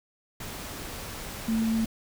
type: tone in noise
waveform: sine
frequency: 224.1 Hz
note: A3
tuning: 32 cents sharp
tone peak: -23 dBFS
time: 1.48-1.85 s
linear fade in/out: 5 ms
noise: pink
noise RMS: -38 dBFS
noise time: 0.4-1.86 s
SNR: +12 dB
effects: none